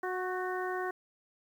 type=harmonic tone with a mistuned harmonic; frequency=367.1 Hz; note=F#4; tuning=14 cents flat; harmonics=1 / 2 / 3 / 4 / 5; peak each=-35 / -38 / -40 / -41 / -42 dBFS; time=0.03-0.91 s; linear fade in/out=5 ms; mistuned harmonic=4; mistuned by=+32 cents; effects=10-bit